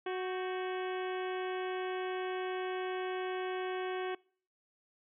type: harmonic tone with a mistuned harmonic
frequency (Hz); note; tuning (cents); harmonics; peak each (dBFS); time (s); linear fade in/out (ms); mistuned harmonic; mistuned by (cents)
370; F#4; 0; 1 / 2 / 3 / 4 / 5 / 6 / 7 / 8 / 9; -35 / -41 / -45 / -47 / -49 / -51 / -52 / -53 / -54; 0.06-4.15; 5; 4; +83
effects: noise-tail reverb RT60 0.5 s tail -25 dB re dry